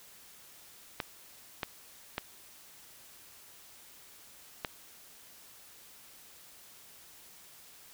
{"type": "clicks", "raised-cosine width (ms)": 0.3, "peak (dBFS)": -16, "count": 4, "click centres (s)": [1.002, 1.632, 2.181, 4.648], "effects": ["white hiss -55 dBFS RMS until 7.93 s"]}